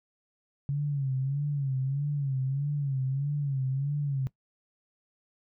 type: tone with vibrato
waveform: sine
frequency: 138.59 Hz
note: C#3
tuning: in tune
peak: -26 dBFS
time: 0.69-4.27 s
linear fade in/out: 0 ms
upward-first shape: sine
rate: 1.6 Hz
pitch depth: 96 cents each way
effects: noise-tail reverb RT60 0.1 s tail -19 dB re dry